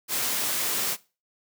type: high-pass noise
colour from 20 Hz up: white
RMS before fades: -27 dBFS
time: 0.08-0.97 s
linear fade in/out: 50 ms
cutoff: 150 Hz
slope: 12 dB/octave
effects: noise-tail reverb RT60 0.3 s tail -19 dB re dry